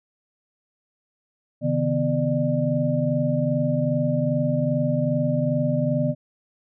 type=tone cluster; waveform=sine; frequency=134.7 / 157.2 / 248 / 597 Hz; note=C#3 / D#3 / B3 / D5; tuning=-49 / +18 / +7 / +28 cents; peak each=-25 dBFS; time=1.61-6.15 s; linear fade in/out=50 ms; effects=none